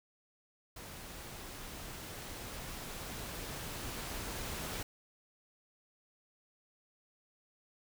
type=noise with level ramp; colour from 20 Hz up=pink; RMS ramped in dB=-48 to -40 dBFS; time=0.76-4.83 s; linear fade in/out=5 ms; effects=none